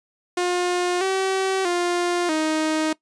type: tone with pitch steps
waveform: sawtooth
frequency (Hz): 356.5 / 382.4 / 351.2 / 312.8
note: F4 / G4 / F4 / D#4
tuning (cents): +36 / -43 / +10 / +9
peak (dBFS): -16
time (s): 0.37-2.93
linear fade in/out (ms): 5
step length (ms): 640
effects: noise-tail reverb RT60 0.1 s tail -20 dB re dry + resampled to 22050 Hz